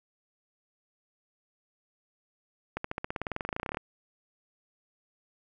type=accelerating click train; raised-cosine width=0.5 ms; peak=-17 dBFS; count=23; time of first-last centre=2.77-3.771 s; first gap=74 ms; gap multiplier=0.95; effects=none